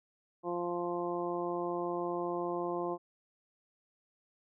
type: harmonic tone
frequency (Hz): 174.61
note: F3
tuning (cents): 0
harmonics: 1 / 2 / 3 / 4 / 5 / 6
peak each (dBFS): -45 / -35 / -40 / -40 / -43 / -41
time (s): 0.43-2.98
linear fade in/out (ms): 50
effects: none